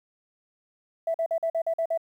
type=tone bursts; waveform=sine; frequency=659.3 Hz; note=E5; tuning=in tune; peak=-22 dBFS; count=8; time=1.07-1.976 s; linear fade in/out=5 ms; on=73 ms; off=46 ms; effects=tanh soft clip ceiling -18 dBFS + 10-bit